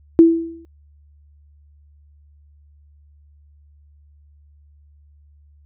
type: tone with exponential decay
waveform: sine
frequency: 330.9 Hz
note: E4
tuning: 7 cents sharp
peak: -3 dBFS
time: 0.19-0.65 s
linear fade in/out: 0 ms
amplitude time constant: 100 ms
effects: added 73 Hz sine -48 dBFS peak until 5.65 s